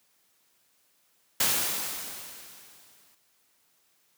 white noise with exponential decay, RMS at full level -23 dBFS, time 1.4-3.15 s, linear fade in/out 5 ms, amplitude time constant 380 ms, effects white hiss -68 dBFS RMS until 4.17 s + high-pass 100 Hz 12 dB/octave

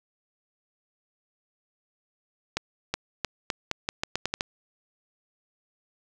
accelerating click train, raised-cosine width 0.2 ms, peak -9 dBFS, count 11, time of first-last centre 2.57-4.409 s, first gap 370 ms, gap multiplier 0.83, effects none

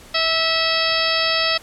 harmonic tone with a mistuned harmonic, 650 Hz, E5, 24 cents flat, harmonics 1 / 2 / 3 / 4 / 5 / 6 / 7 / 8, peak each -25 / -25 / -25 / -25 / -25 / -25 / -25 / -25 dBFS, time 0.14-1.58 s, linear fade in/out 10 ms, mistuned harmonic 2, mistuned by +16 cents, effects pink hiss -44 dBFS RMS until 1.62 s + low-pass 12000 Hz 12 dB/octave

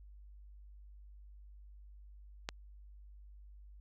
click, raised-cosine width 0.2 ms, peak -19 dBFS, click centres 2.489 s, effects added 50 Hz sine -52 dBFS peak until 3.8 s

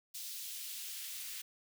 white noise with high-pass filter sweep, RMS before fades -44 dBFS, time 0.14-1.42 s, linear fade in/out 10 ms, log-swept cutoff 3900 to 2300 Hz, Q 1.1, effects none

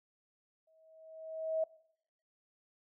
sine tone with exponential growth, 640 Hz, D#5, 49 cents sharp, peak -28 dBFS, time 0.67-1.64 s, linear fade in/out 5 ms, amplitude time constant 210 ms, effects noise-tail reverb RT60 0.7 s tail -20 dB re dry

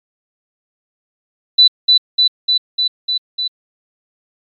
sine tone with echo, 3982 Hz, B7, 14 cents sharp, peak -4 dBFS, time 1.58-1.68 s, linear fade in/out 10 ms, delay 300 ms, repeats 6, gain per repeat -2 dB, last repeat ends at 3.48 s, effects MP3 96 kbps

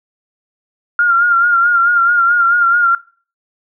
sine tone with vibrato, 1400 Hz, F6, 4 cents sharp, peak -8 dBFS, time 0.99-2.95 s, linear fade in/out 2 ms, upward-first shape sine, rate 4.6 Hz, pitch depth 46 cents each way, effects noise-tail reverb RT60 0.4 s tail -20 dB re dry

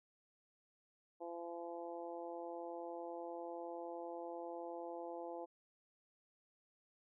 harmonic tone, 170.5 Hz, F3, 41 cents flat, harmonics 2 / 3 / 4 / 5 / 6, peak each -49 / -48 / -50 / -51 / -61 dBFS, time 1.2-5.46 s, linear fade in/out 20 ms, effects none

